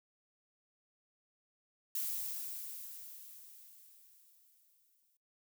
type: noise with exponential decay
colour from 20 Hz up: violet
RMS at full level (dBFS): -36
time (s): 1.95-5.17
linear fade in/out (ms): 2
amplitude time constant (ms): 700
effects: noise-tail reverb RT60 0.4 s tail -26 dB re dry